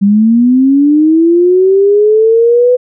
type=linear sweep; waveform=sine; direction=up; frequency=195.5 to 502 Hz; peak=-4 dBFS; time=0.01-2.77 s; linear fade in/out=20 ms; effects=none